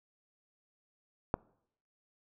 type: click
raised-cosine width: 1 ms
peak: -14 dBFS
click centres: 1.341 s
effects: noise-tail reverb RT60 0.7 s tail -25 dB re dry